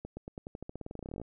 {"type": "accelerating click train", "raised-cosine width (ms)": 2, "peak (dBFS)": -27, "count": 23, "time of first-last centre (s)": [0.05, 1.216], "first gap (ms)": 120, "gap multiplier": 0.91, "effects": []}